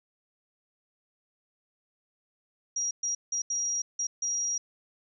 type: tone bursts at uneven times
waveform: sine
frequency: 5710 Hz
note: F8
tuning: 37 cents sharp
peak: -27 dBFS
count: 6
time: 2.76-2.91 / 3.03-3.15 / 3.32-3.42 / 3.5-3.82 / 3.99-4.07 / 4.22-4.58 s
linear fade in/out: 5 ms
effects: none